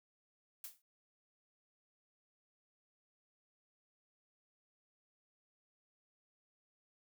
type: noise with exponential decay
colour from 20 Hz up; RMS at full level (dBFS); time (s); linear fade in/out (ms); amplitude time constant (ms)
blue; -43; 0.64-0.82; 2; 37
effects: none